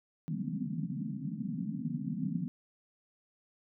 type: band-pass noise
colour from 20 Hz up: pink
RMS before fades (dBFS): -36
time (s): 0.28-2.48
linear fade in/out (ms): 0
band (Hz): 140 to 270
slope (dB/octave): 96
effects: none